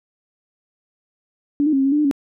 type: tone with pitch steps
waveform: sine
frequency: 287.9 / 308.5 / 271.6 / 269.2 / 274.1 / 295.5 / 300.9 / 278.4 Hz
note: D4 / D#4 / C#4 / C4 / C#4 / D4 / D4 / C#4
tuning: -34 / -15 / -35 / +49 / -19 / +11 / +42 / +8 cents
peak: -14 dBFS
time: 1.6-2.112 s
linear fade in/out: 0 ms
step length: 64 ms
effects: none